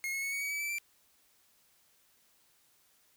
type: tone with pitch steps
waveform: 45% pulse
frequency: 2156 / 2182 / 2209 / 2236 / 2263 / 2291 / 2319 / 2347 Hz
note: C#7 / C#7 / C#7 / C#7 / C#7 / D7 / D7 / D7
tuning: -49 / -28 / -7 / +14 / +35 / -44 / -22 / -2 cents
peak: -33 dBFS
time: 0.04-0.784 s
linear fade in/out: 0 ms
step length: 93 ms
effects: white hiss -68 dBFS RMS until 3.16 s